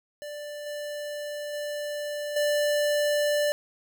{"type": "tone with level steps", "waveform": "square", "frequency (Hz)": 589, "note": "D5", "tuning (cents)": 5, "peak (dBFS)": [-36, -33, -31, -23], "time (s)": [0.22, 3.52], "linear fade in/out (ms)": 0, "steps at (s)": [0.66, 1.53, 2.36], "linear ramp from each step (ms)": 5, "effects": []}